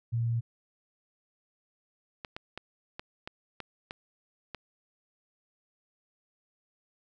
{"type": "tone", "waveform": "sine", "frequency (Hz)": 116.54, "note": "A#2", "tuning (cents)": 0, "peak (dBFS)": -26, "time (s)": [0.12, 0.41], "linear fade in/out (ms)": 20}
{"type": "clicks", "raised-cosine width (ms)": 0.3, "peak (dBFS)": -22, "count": 8, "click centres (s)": [2.248, 2.365, 2.576, 2.995, 3.275, 3.603, 3.909, 4.547]}
{"effects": []}